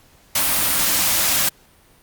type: band-stop noise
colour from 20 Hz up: white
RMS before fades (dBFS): -18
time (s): 0.35-1.49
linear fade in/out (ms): 5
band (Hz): 350 to 490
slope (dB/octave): 96
effects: pink hiss -53 dBFS RMS until 2.02 s + Opus 48 kbps